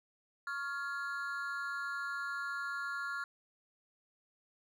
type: tone with amplitude modulation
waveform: triangle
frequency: 1397 Hz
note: F6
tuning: in tune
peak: -30 dBFS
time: 0.47-3.24 s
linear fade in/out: 2 ms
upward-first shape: sine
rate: 289 Hz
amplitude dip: 100%
effects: none